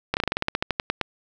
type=slowing click train; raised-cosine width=0.3 ms; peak=-6 dBFS; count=15; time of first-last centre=0.14-1.013 s; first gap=29 ms; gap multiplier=1.11; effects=none